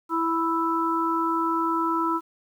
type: harmonic tone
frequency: 329.6 Hz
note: E4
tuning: in tune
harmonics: 1 / 3 / 4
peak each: -26 / -26 / -26 dBFS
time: 0.09-2.21 s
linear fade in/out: 50 ms
effects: 9-bit